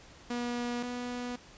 sawtooth tone pair in turn, 241.4 / 245.1 Hz, B3 / B3, -39 / -13 cents, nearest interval unison, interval 26 cents, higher second, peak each -28 / -31 dBFS, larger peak first, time 0.3-0.83 / 0.83-1.36 s, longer neither, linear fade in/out 5 ms, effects pink hiss -54 dBFS RMS until 1.57 s + resampled to 16000 Hz

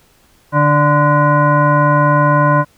sine tone with frequency modulation, 587.3 Hz, D5, in tune, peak -8 dBFS, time 0.52-2.65 s, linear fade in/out 50 ms, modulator 440 Hz, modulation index 1.7, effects pink hiss -52 dBFS RMS until 2.77 s

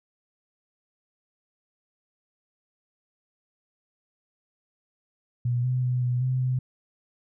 sine tone with pitch steps, 121.7 / 126.9 / 125.2 / 123.6 / 128.6 / 127.8 Hz, B2 / B2 / B2 / B2 / C3 / C3, -25 / +47 / +24 / +2 / -30 / -40 cents, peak -22 dBFS, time 5.45-6.59 s, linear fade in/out 5 ms, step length 190 ms, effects none

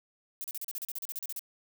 violet noise bursts, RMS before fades -37 dBFS, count 15, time 0.41-1.393 s, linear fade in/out 0 ms, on 31 ms, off 37 ms, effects none

